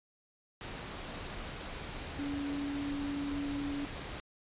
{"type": "tone in noise", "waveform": "sine", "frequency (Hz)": 284.2, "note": "C#4", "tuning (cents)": 43, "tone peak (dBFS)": -34, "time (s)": [2.19, 3.85], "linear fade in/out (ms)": 0, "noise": "pink", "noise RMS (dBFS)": -42, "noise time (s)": [0.61, 4.2], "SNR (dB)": 5, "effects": ["resampled to 8000 Hz"]}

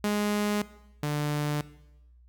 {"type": "tone pair in turn", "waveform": "sawtooth", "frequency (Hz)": [207.7, 148.06], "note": ["G#3", "D3"], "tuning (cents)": [0, 14], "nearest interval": "tritone", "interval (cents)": 586, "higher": "first", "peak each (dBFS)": [-21, -23], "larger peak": "first", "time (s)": [[0.04, 0.62], [1.03, 1.61]], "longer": "neither", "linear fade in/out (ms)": 2, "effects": ["noise-tail reverb RT60 0.9 s tail -18 dB re dry", "added 60 Hz sine -53 dBFS peak until 2.28 s"]}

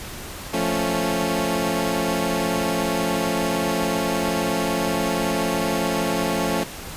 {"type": "chord", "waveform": "15% pulse", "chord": "F augmented", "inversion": "none", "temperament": "equal", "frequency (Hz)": [174.61, 220, 277.2], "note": ["F3", "A3", "C#4"], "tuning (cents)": [0, 0, 0], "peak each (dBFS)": -19, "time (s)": [0.53, 6.64], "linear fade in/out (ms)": 10, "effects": ["pink hiss -35 dBFS RMS until 6.96 s", "resampled to 32000 Hz"]}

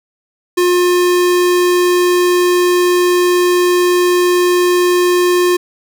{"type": "tone", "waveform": "square", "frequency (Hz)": 356.4, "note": "F4", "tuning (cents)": 35, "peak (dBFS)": -10, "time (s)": [0.57, 5.57], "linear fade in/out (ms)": 10, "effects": []}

